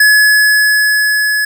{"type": "tone with level ramp", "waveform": "square", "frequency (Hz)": 1700, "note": "G#6", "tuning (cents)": 40, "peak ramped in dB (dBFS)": [-5, -12], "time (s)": [0, 1.45], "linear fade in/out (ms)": 5, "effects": ["7-bit"]}